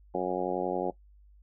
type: harmonic tone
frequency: 91.1 Hz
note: F#2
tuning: 26 cents flat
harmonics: 2 / 3 / 4 / 5 / 6 / 7 / 8 / 9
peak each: -39 / -38 / -33 / -35 / -34 / -39 / -36 / -37 dBFS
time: 0.14-0.91 s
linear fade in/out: 10 ms
effects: noise-tail reverb RT60 0.1 s tail -19 dB re dry + added 50 Hz sine -54 dBFS peak until 1.42 s